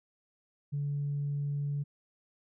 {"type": "tone", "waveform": "sine", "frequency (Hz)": 143.5, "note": "D3", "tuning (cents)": -40, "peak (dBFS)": -29, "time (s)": [0.72, 1.84], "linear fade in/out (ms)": 20, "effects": ["tanh soft clip ceiling -26 dBFS"]}